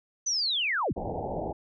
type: linear sweep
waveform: sine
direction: down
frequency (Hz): 6150 to 33.26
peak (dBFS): -25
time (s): 0.26-0.93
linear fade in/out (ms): 10
type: low-pass noise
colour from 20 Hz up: white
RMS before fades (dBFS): -33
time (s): 0.96-1.53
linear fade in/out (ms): 10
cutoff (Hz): 860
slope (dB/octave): 96
effects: none